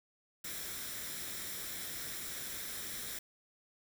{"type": "noise with comb filter", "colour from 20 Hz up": "white", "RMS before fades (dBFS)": -42, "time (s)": [0.44, 3.19], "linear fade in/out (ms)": 5, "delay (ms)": 0.54, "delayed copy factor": 0.5, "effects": []}